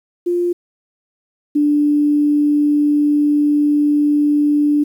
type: tone pair in turn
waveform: sine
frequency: 350.5 / 294 Hz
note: F4 / D4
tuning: +6 / +2 cents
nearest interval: minor third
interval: 304 cents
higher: first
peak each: -14 / -11 dBFS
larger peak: second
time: 0.26-0.53 / 1.55-4.84 s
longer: second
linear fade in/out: 10 ms
effects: 8-bit